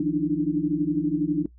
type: tone cluster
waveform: sine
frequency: 156.9 / 175.3 / 291 / 303.2 / 332.8 Hz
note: D#3 / F3 / D4 / D#4 / E4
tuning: +15 / +7 / -16 / -45 / +17 cents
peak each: -33 / -32 / -25 / -24 / -33 dBFS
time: 0-1.46 s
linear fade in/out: 5 ms
effects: noise-tail reverb RT60 0.1 s tail -19 dB re dry + added 60 Hz sine -48 dBFS peak until 1.58 s